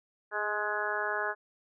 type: harmonic tone with a mistuned harmonic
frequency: 210 Hz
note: G#3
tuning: 19 cents sharp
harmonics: 2 / 3 / 4 / 5 / 6 / 7 / 8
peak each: -38 / -38 / -38 / -38 / -39 / -35 / -35 dBFS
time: 0.31-1.35 s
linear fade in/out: 50 ms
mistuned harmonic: 2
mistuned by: -15 cents
effects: none